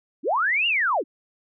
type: linear two-way sweep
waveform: sine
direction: up then down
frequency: 220.8 to 2881 to 220.8 Hz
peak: -19 dBFS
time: 0.23-1.04 s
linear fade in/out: 50 ms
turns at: 0.67 s
effects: none